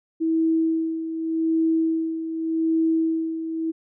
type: tone with tremolo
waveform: sine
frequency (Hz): 324.1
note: E4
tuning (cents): -29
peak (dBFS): -17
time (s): 0.2-3.72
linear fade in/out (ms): 20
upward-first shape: sine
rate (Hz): 0.85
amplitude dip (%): 65
effects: none